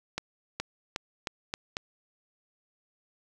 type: accelerating click train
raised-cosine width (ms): 0.2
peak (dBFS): -14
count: 6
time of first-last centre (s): 0.18-1.769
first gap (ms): 420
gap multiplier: 0.86
effects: none